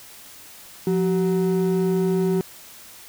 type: ring-modulated tone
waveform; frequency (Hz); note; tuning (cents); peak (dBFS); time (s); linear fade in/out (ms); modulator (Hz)
triangle; 278.4; C#4; +8; -13; 0.87-2.41; 0; 102
effects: white hiss -44 dBFS RMS until 3.08 s